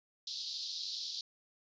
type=band-pass noise; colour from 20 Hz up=white; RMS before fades=-41 dBFS; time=0.27-1.21 s; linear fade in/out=2 ms; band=3700 to 5100 Hz; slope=48 dB/octave; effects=resampled to 16000 Hz